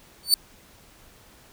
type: tone with exponential growth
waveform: sawtooth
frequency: 4519 Hz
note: C#8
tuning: 33 cents sharp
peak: -8 dBFS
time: 0.23-0.34 s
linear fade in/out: 1 ms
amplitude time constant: 22 ms
effects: pink hiss -53 dBFS RMS until 1.52 s